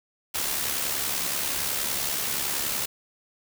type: noise with amplitude modulation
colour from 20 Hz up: white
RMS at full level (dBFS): -26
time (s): 0.34-2.86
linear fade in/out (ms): 10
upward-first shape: sine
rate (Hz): 70.6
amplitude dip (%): 45
effects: none